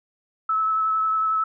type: tone with vibrato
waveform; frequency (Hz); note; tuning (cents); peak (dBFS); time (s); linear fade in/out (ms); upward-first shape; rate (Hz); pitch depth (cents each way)
sine; 1301; E6; -23; -19; 0.49-1.44; 5; sine; 11; 14
effects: none